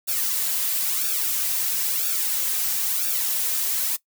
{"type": "noise with flanger", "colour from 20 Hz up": "blue", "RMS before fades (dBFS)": -24, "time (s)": [0.07, 3.97], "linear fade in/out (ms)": 20, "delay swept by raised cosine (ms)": [0.97, 3.57], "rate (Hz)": 1, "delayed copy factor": -0.85, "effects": ["noise-tail reverb RT60 0.1 s tail -19 dB re dry"]}